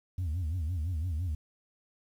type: tone with vibrato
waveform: sine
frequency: 83.6 Hz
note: E2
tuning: 25 cents sharp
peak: -27 dBFS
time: 0.18-1.35 s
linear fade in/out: 5 ms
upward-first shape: sine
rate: 5.9 Hz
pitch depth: 190 cents each way
effects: tanh soft clip ceiling -28 dBFS + 10-bit